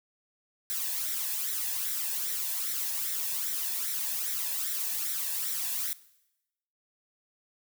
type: noise with flanger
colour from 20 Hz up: blue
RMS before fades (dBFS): -32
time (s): 0.7-5.93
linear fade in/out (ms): 0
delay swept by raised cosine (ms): 0.52 to 1.18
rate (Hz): 2.5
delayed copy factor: +0.6
effects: noise-tail reverb RT60 0.9 s tail -19 dB re dry